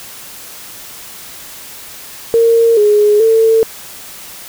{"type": "tone with pitch steps", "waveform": "sine", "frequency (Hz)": [460.2, 417.5, 448.1], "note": ["A#4", "G#4", "A4"], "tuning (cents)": [-22, 9, 32], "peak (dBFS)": -6, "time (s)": [2.34, 3.63], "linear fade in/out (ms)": 0, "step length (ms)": 430, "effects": ["white hiss -32 dBFS RMS until 4.48 s"]}